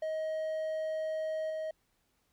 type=tone with level steps; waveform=triangle; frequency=630 Hz; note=D#5; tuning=21 cents sharp; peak=-30 / -32 dBFS; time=0.02-1.71 s; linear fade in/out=5 ms; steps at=1.5 s; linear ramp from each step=2 ms; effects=pink hiss -75 dBFS RMS until 2.32 s